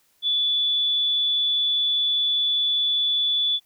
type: tone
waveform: sine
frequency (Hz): 3455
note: A7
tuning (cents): -32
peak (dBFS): -19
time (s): 0.22-3.6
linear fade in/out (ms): 50
effects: white hiss -64 dBFS RMS until 3.65 s